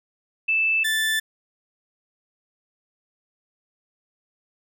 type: tone pair in turn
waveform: sine / 30% pulse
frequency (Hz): 2637 / 1760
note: E7 / A6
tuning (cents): 0 / 0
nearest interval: perfect fifth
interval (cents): 700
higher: first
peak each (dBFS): -18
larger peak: neither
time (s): 0.48-0.84 / 0.84-1.2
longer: neither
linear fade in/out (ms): 10
effects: none